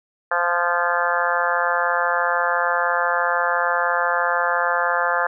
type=harmonic tone with a mistuned harmonic; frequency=174 Hz; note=F3; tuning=6 cents flat; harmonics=3 / 4 / 5 / 6 / 7 / 8 / 9 / 10; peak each=-26 / -26 / -26 / -26 / -26 / -26 / -26 / -26 dBFS; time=0.31-5.27 s; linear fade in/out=5 ms; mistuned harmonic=10; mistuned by=-17 cents; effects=none